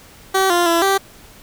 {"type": "tone with pitch steps", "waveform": "15% pulse", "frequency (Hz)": [383.1, 348.6, 336.9, 390.2], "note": ["G4", "F4", "E4", "G4"], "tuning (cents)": [-40, -3, 38, -8], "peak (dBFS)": -7, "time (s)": [0.34, 0.98], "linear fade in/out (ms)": 10, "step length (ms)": 160, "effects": ["pink hiss -44 dBFS RMS until 1.42 s"]}